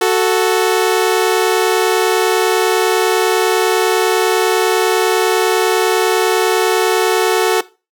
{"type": "tone pair together", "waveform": "sawtooth", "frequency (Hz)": [370, 440], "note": ["F#4", "A4"], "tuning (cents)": [0, 0], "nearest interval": "minor third", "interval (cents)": 300, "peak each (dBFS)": -10, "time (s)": [0.01, 7.61], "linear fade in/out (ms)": 5, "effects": ["noise-tail reverb RT60 0.3 s tail -19 dB re dry"]}